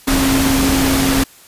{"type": "tone in noise", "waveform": "sine", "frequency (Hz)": 269.4, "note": "C#4", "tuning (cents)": -49, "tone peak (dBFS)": -14, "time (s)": [0.07, 1.24], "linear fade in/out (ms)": 10, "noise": "pink", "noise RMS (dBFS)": -17, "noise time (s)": [0.07, 1.24], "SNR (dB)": 0, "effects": ["white hiss -44 dBFS RMS until 1.47 s", "resampled to 32000 Hz"]}